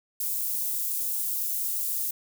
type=high-pass noise; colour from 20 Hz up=white; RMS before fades=-29 dBFS; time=0.2-2.11 s; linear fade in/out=5 ms; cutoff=11000 Hz; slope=12 dB/octave; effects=none